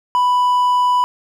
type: tone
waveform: triangle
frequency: 990 Hz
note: B5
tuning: 4 cents sharp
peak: -10 dBFS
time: 0.15-1.04 s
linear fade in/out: 0 ms
effects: none